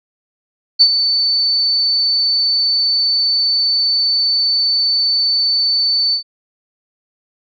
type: tone with ADSR envelope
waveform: sine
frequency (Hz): 4515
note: C#8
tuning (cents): +31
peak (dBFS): -3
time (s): 0.79-6.23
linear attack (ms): 23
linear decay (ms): 65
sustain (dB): -9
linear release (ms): 98
effects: none